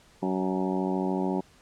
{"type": "harmonic tone with a mistuned harmonic", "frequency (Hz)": 93.7, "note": "F#2", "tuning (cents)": 22, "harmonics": [2, 3, 4, 5, 6, 7, 8, 9, 10], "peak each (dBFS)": [-29, -31, -31, -43, -38, -40, -39, -37, -40], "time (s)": [0.22, 1.41], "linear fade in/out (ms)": 10, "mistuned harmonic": 9, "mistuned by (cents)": 16, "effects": ["pink hiss -58 dBFS RMS until 1.61 s", "low-pass 9000 Hz 12 dB/octave"]}